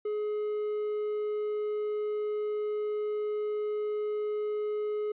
triangle tone, 421.5 Hz, G#4, 26 cents sharp, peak -27 dBFS, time 0.05-5.12 s, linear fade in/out 5 ms, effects resampled to 8000 Hz

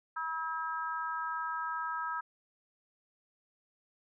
harmonic tone, 322.4 Hz, E4, 38 cents flat, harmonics 3 / 4 / 5, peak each -38 / -36 / -40 dBFS, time 0.16-2.21 s, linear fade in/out 10 ms, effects none

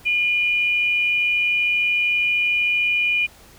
sine tone pair together, 2431 / 2974 Hz, D#7 / F#7, -41 / +8 cents, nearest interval minor third, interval 349 cents, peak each -17 / -29 dBFS, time 0.05-3.27 s, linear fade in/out 20 ms, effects pink hiss -48 dBFS RMS until 3.58 s

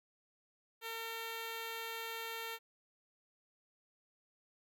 5% pulse tone with notch filter, 454.6 Hz, A#4, 43 cents flat, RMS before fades -43 dBFS, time 0.81-2.59 s, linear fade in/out 50 ms, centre 5300 Hz, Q 1.4, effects none

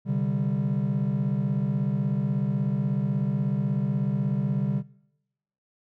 triangle chord, C suspended second, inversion none, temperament just, 130.81 / 147.16 / 196.22 Hz, C3 / D3 / G3, 0 / +4 / +2 cents, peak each -25 dBFS, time 0.05-4.83 s, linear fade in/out 50 ms, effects noise-tail reverb RT60 0.9 s tail -23 dB re dry + tanh soft clip ceiling -15 dBFS

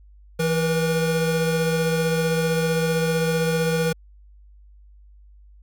square tone pair together, 165.5 / 481 Hz, E3 / B4, +7 / -46 cents, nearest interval octave + tritone, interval 1847 cents, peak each -23 dBFS, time 0.39-3.93 s, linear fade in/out 10 ms, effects added 50 Hz sine -46 dBFS peak until 5.62 s

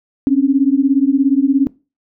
sine beating tone pair, 265.8 / 282.8 Hz, C4 / C#4, +27 / +35 cents, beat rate 17 Hz, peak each -13 dBFS, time 0.27-1.67 s, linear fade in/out 0 ms, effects noise-tail reverb RT60 0.3 s tail -22 dB re dry

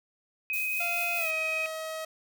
sine tone, 2519 Hz, D#7, 21 cents sharp, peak -28 dBFS, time 0.5-1.66 s, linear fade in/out 0 ms
violet noise with tremolo, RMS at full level -36 dBFS, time 0.53-1.31 s, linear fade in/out 5 ms, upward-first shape sine, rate 4.8 Hz, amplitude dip 40%
sawtooth tone with pitch glide, 694 to 636.4 Hz, F5 to D#5, -11 to +39 cents, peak -30 dBFS, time 0.8-2.05 s, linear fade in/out 5 ms, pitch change -150 cents, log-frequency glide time 1.17-1.28 s
effects none

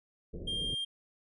pink low-pass noise, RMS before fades -41 dBFS, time 0.33-0.75 s, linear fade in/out 10 ms, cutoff 530 Hz, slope 48 dB/octave
triangle tone, 3200 Hz, G7, 35 cents sharp, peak -31 dBFS, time 0.47-0.85 s, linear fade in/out 10 ms
effects resampled to 32000 Hz

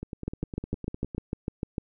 two click trains, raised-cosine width 3 ms, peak -22 / -16 dBFS, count 12 / 11, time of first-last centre 0.03-1.148 / 0.28-1.782 s, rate 9.84 / 6.66 Hz, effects none

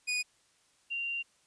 sawtooth / sine tone pair in turn, 2469 / 2771 Hz, D#7 / F7, -14 / -14 cents, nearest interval major second, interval 200 cents, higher second, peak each -26 / -32 dBFS, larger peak first, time 0.07-0.23 / 0.9-1.23 s, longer second, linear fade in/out 20 ms, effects white hiss -68 dBFS RMS until 1.46 s + resampled to 22050 Hz

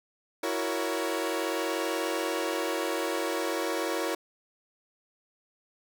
sawtooth chord, F# dominant seventh, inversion third, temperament equal with one note detuned, 329.6 / 370 / 466.2 / 559.5 Hz, E4 / F#4 / A#4 / C#5, 0 / 0 / 0 / +16 cents, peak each -29 / -31 / -30 / -30 dBFS, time 0.43-4.15 s, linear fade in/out 5 ms, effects none

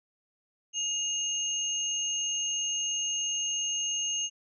sine tone pair together, 2847 / 6410 Hz, F7 / G8, +33 / +38 cents, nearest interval octave + major second, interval 1405 cents, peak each -32 / -30 dBFS, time 0.73-4.3 s, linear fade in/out 50 ms, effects none

